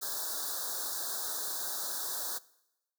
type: band-stop noise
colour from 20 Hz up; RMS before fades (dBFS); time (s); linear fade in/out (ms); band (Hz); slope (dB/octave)
white; -36; 0.01-2.39; 20; 1700 to 3600; 96
effects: noise-tail reverb RT60 0.9 s tail -21 dB re dry + high-pass 400 Hz 12 dB/octave